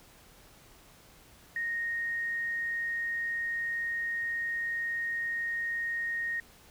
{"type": "tone", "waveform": "sine", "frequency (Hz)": 1861, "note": "A#6", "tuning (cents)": -3, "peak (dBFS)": -30, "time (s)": [1.56, 6.4], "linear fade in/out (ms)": 2, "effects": ["pink hiss -57 dBFS RMS until 6.7 s"]}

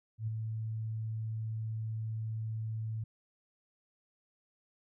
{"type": "tone with ADSR envelope", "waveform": "sine", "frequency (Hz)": 110.6, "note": "A2", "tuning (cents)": 9, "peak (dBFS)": -30, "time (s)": [0.18, 3.04], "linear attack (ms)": 95, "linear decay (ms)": 11, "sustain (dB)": -4, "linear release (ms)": 6, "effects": []}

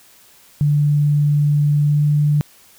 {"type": "tone with pitch glide", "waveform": "sine", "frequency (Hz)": [146.83, 147.94], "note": ["D3", "D3"], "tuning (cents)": [0, 13], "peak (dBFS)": -12, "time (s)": [0.61, 2.41], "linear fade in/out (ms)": 0, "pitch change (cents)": 13, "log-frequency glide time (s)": [1.83, 2.03], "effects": ["white hiss -49 dBFS RMS until 2.78 s"]}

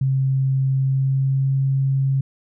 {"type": "tone with pitch glide", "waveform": "sine", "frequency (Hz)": [133.8, 135.35], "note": ["C3", "C#3"], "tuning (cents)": [39, -41], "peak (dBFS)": -16, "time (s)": [0.01, 2.21], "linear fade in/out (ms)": 5, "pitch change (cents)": 20, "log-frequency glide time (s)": [0.76, 1.54], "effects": []}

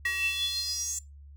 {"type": "tone with high-pass filter sweep", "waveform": "square", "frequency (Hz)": 380.2, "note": "F#4", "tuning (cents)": 47, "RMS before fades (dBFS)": -31, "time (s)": [0.05, 0.99], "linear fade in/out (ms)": 5, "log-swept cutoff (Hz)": [2000, 7300], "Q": 9.9, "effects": ["noise-tail reverb RT60 0.2 s tail -20 dB re dry", "added 71 Hz sine -46 dBFS peak until 1.36 s"]}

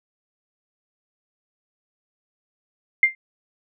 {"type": "tone with exponential decay", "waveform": "sine", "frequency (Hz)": 2102, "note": "C7", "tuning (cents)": 7, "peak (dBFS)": -7, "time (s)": [3.03, 3.15], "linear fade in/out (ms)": 2, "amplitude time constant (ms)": 25, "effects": []}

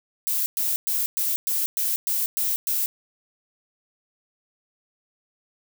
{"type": "noise bursts", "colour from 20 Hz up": "violet", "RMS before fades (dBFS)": -24, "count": 9, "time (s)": [0.27, 2.86], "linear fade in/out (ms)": 0, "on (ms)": 190, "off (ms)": 110, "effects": []}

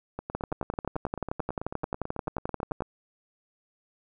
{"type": "two click trains", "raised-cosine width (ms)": 1, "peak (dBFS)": [-15, -20], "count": [29, 25], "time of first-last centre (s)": [[0.35, 2.806], [0.19, 2.822]], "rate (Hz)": [11.4, 9.12], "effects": []}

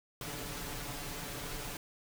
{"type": "noise with comb filter", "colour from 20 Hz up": "pink", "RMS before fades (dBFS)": -41, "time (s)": [0.21, 1.77], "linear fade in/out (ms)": 2, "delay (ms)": 6.9, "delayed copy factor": 0.7, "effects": []}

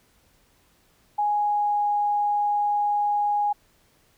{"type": "tone with pitch glide", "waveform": "sine", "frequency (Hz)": [830.6, 825.8], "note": ["G#5", "G#5"], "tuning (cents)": [0, -10], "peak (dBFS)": -20, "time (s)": [1.18, 3.53], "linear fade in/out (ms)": 10, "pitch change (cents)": -10, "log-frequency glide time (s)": [1.32, 1.86], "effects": ["pink hiss -62 dBFS RMS until 4.17 s"]}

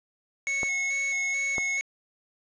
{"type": "tone with vibrato", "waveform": "square", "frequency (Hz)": 2195, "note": "C#7", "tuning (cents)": -18, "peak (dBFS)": -26, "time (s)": [0.47, 1.81], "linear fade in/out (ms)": 0, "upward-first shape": "square", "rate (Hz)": 2.3, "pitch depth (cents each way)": 9}
{"type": "clicks", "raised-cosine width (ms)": 1, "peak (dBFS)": -18, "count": 2, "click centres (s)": [0.632, 1.582]}
{"effects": ["resampled to 16000 Hz", "7-bit"]}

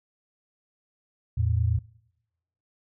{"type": "tone pair together", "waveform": "sine", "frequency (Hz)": [83.9, 112.52], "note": ["E2", "A2"], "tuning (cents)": [31, 39], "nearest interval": "perfect fourth", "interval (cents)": 508, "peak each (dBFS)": -24, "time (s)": [1.37, 1.79], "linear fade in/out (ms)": 10, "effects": ["noise-tail reverb RT60 0.9 s tail -24 dB re dry"]}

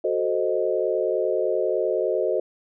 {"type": "chord", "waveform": "sine", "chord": "F# diminished seventh", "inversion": "none", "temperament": "equal", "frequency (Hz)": [370, 440, 523.3, 622.3], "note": ["F#4", "A4", "C5", "Eb5"], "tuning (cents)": [0, 0, 0, 0], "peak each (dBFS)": -26, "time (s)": [0.04, 2.4], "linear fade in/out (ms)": 5, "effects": []}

